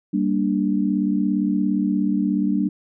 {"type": "chord", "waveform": "sine", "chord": "G minor", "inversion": "none", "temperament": "equal", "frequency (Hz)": [196, 233.1, 293.7], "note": ["G3", "Bb3", "D4"], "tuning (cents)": [0, 0, 0], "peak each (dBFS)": [-21, -24, -22], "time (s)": [0.13, 2.69], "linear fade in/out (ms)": 10, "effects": []}